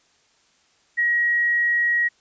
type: tone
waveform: sine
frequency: 1900 Hz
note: A#6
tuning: 33 cents sharp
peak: -17 dBFS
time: 0.97-2.09 s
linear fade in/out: 20 ms
effects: white hiss -61 dBFS RMS until 2.2 s + resampled to 16000 Hz